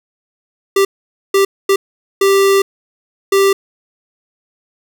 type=tone bursts at uneven times; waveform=square; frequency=392.5 Hz; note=G4; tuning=2 cents sharp; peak=-9 dBFS; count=5; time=0.76-0.85 / 1.34-1.45 / 1.69-1.76 / 2.21-2.62 / 3.32-3.53 s; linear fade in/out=5 ms; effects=none